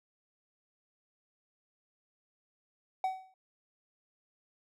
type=tone with exponential decay; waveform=triangle; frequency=755 Hz; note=F#5; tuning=35 cents sharp; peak=-24 dBFS; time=3.04-3.34 s; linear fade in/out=2 ms; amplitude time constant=64 ms; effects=none